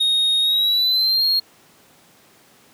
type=tone with pitch glide; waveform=triangle; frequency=3729 to 4259 Hz; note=A#7 to C8; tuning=0 to +30 cents; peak=-14 dBFS; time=0-1.4 s; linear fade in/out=10 ms; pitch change=+230 cents; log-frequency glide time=0.41-1.28 s; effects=pink hiss -52 dBFS RMS until 2.73 s + high-pass 150 Hz 12 dB/octave

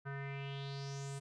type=tone with low-pass filter sweep; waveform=square; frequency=138.59 Hz; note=C#3; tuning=in tune; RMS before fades=-43 dBFS; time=0.05-1.2 s; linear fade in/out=20 ms; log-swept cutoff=1500 to 8900 Hz; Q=4.5; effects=none

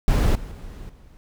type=noise with level steps; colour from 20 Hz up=brown; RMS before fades=-17 / -34 / -37 / -47 dBFS; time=0.08-1.17 s; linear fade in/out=0 ms; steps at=0.35 / 0.51 / 0.89 s; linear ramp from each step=5 ms; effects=none

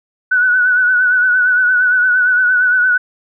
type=tone with vibrato; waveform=sine; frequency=1485 Hz; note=F#6; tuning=6 cents sharp; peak=-9 dBFS; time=0.31-2.98 s; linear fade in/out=10 ms; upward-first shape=triangle; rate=8.7 Hz; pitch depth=53 cents each way; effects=none

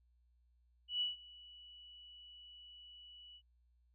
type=tone with ADSR envelope; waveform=sine; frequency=2948 Hz; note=F#7; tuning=7 cents flat; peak=-32 dBFS; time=0.88-3.42 s; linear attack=130 ms; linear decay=150 ms; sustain=-22 dB; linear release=62 ms; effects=added 60 Hz sine -69 dBFS peak until 3.94 s

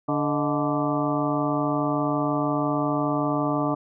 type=harmonic tone with a mistuned harmonic; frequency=145.6 Hz; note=D3; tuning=15 cents flat; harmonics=1 / 2 / 3 / 4 / 5 / 6 / 7 / 8; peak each=-30 / -25 / -34 / -29 / -32 / -33 / -35 / -30 dBFS; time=0.08-3.75 s; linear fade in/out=10 ms; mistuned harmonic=4; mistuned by=+97 cents; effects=none

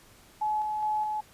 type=tone with tremolo; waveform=sine; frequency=853 Hz; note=G#5; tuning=46 cents sharp; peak=-25 dBFS; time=0.41-1.21 s; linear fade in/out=10 ms; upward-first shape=square; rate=2.4 Hz; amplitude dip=30%; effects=pink hiss -56 dBFS RMS until 1.33 s + resampled to 32000 Hz

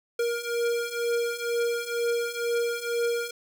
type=beating tone pair; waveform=square; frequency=470 / 472.1 Hz; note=A#4 / A#4; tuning=+14 / +22 cents; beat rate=2.1 Hz; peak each=-31 / -28 dBFS; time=0.19-3.31 s; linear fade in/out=5 ms; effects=none

